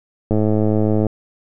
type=click train; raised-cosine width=2 ms; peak=-5 dBFS; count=82; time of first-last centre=0.31-1.067 s; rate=107 Hz; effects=none